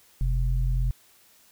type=tone pair together; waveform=sine; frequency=44.94 / 127.1 Hz; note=F#1 / C3; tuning=-50 / -50 cents; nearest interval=octave + tritone; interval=1800 cents; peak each=-22 / -28 dBFS; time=0.21-0.91 s; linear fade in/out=0 ms; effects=white hiss -58 dBFS RMS until 1.51 s